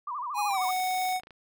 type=tone with vibrato; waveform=sine; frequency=1077 Hz; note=C6; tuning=50 cents sharp; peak=-31 dBFS; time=0.07-0.71 s; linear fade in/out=5 ms; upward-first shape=sine; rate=13 Hz; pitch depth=210 cents each way
type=tone with pitch glide; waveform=square; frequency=827 to 741 Hz; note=G#5 to F#5; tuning=-8 to +2 cents; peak=-27 dBFS; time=0.34-1.21 s; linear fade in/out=50 ms; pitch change=-190 cents; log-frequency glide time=0.47-0.6 s
type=click train; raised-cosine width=0.3 ms; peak=-33 dBFS; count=23; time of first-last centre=0.51-1.307 s; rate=27.6 Hz
type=noise; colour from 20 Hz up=blue; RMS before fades=-43 dBFS; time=0.59-1.16 s; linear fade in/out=50 ms
effects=none